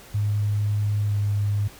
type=tone with pitch glide; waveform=sine; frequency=103.83 to 102.58 Hz; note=G#2 to G#2; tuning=0 to -21 cents; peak=-20 dBFS; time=0.14-1.68 s; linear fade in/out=10 ms; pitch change=-21 cents; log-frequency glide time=1.08-1.14 s; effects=pink hiss -46 dBFS RMS until 1.79 s